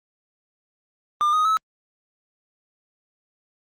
triangle tone with pitch steps, 1200 / 1247.4 / 1296.6 Hz, D6 / D#6 / E6, +37 / +4 / -29 cents, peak -15 dBFS, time 1.21-1.57 s, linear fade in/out 0 ms, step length 120 ms, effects Opus 48 kbps

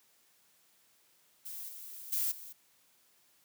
violet noise with level steps, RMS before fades -43 / -47 / -32 / -48 dBFS, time 1.45-2.53 s, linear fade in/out 10 ms, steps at 1.68 / 2.12 / 2.31 s, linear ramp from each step 10 ms, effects white hiss -68 dBFS RMS until 3.44 s + high-pass 100 Hz 12 dB/octave

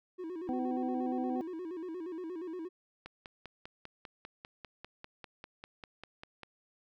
triangle tone with vibrato, 343.2 Hz, F4, 30 cents flat, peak -36 dBFS, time 0.18-2.69 s, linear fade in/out 20 ms, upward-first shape square, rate 8.5 Hz, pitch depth 110 cents each way
harmonic tone, 253 Hz, B3, 42 cents sharp, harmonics 1 / 2 / 3, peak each -33 / -42 / -39 dBFS, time 0.49-1.41 s, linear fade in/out 0 ms
click train, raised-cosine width 0.3 ms, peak -29 dBFS, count 18, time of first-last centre 3.06-6.433 s, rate 5.04 Hz
effects none

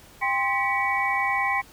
sine tone cluster, 794 / 1048 / 1949 / 2259 Hz, G5 / C6 / B6 / C#7, +22 / +2 / -23 / +32 cents, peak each -27 dBFS, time 0.21-1.62 s, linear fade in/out 20 ms, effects pink hiss -50 dBFS RMS until 1.72 s

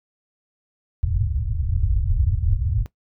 white low-pass noise, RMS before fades -21 dBFS, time 1.03-2.86 s, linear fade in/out 0 ms, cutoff 110 Hz, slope 48 dB/octave, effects noise-tail reverb RT60 0.1 s tail -18 dB re dry

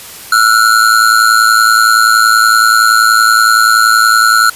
square ring-modulated tone, 1396.9 Hz, F6, in tune, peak -3 dBFS, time 0.32-4.5 s, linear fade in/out 5 ms, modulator 55.3 Hz, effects white hiss -30 dBFS RMS until 4.55 s + resampled to 32000 Hz

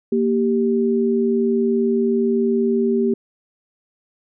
sine tone pair together, 233.1 / 392 Hz, A#3 / G4, 0 / 0 cents, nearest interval major sixth, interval 900 cents, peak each -18 dBFS, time 0.12-3.14 s, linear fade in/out 5 ms, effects none

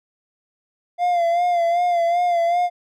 triangle tone with vibrato, 694 Hz, F5, 11 cents flat, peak -14 dBFS, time 0.98-2.7 s, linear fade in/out 50 ms, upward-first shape sine, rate 2.6 Hz, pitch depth 48 cents each way, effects none

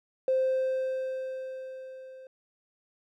triangle tone with level ramp, 522 Hz, C5, 4 cents flat, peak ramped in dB -18 to -43 dBFS, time 0.28-2.27 s, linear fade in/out 2 ms, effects tanh soft clip ceiling -20 dBFS

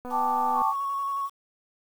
click train, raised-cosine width 1 ms, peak -25 dBFS, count 142, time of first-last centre 0.05-0.619 s, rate 248 Hz
sine chord, G suspended second, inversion none, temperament equal, 784 / 880 / 1174.7 Hz, G5 / A5 / D6, 0 / 0 / 0 cents, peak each -29 / -25 / -28 dBFS, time 0.1-0.74 s, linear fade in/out 50 ms
sine tone with vibrato, 1108.7 Hz, C#6, in tune, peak -26 dBFS, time 0.53-1.3 s, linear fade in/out 50 ms, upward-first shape square, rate 11 Hz, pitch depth 12 cents each way
effects 8-bit

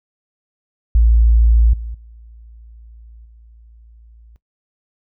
sine tone with level steps, 56.7 Hz, A#1, 47 cents flat, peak -8 / -24 / -38 / -42 dBFS, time 0.95-4.36 s, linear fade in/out 0 ms, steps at 1.73 / 1.94 / 3.25 s, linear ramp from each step 5 ms, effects noise-tail reverb RT60 0.1 s tail -17 dB re dry

